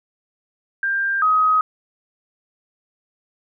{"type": "tone pair in turn", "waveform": "sine", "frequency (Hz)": [1590, 1262], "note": ["G6", "D#6"], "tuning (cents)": [24, 24], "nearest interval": "major third", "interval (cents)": 400, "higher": "first", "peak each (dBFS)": [-18, -13], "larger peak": "second", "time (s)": [[0.83, 1.22], [1.22, 1.61]], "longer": "neither", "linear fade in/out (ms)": 2, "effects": []}